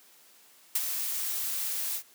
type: noise with ADSR envelope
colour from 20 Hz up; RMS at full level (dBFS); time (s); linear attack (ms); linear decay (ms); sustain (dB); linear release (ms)
blue; -25; 0.75-2.03; 6; 40; -7; 78
effects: white hiss -58 dBFS RMS until 2.14 s + high-pass 200 Hz 12 dB/octave